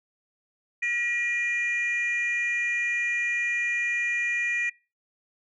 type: tone pair together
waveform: sine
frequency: 1916 / 2417 Hz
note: A#6 / D7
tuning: +47 / +49 cents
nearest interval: major third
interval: 402 cents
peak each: -25 dBFS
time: 0.82-4.7 s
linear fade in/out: 10 ms
effects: noise-tail reverb RT60 0.3 s tail -26 dB re dry + tanh soft clip ceiling -20 dBFS